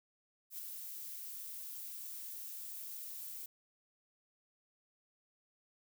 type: noise with ADSR envelope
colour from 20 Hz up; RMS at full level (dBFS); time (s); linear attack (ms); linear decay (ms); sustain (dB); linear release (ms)
violet; -42; 0.5-3.46; 85; 5; -4; 4
effects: none